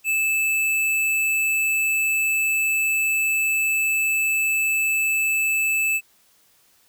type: tone with hard clipping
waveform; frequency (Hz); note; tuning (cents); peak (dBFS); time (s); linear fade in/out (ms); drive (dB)
sine; 2625; E7; -8; -20; 0.04-6.01; 50; 15
effects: white hiss -59 dBFS RMS until 6.88 s